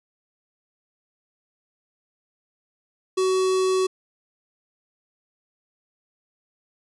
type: tone with notch filter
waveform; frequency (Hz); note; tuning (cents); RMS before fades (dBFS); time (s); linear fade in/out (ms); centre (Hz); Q
square; 375.5; F#4; +26; -21; 3.17-3.87; 10; 2000; 1.6
effects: resampled to 22050 Hz